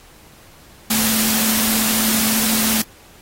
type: tone in noise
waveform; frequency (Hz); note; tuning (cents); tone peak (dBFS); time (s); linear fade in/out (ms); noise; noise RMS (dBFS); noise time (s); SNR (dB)
sine; 220; A3; 0; -21; 0.9-2.82; 5; white; -19; 0.9-2.82; -5
effects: pink hiss -47 dBFS RMS until 3.21 s + AAC 48 kbps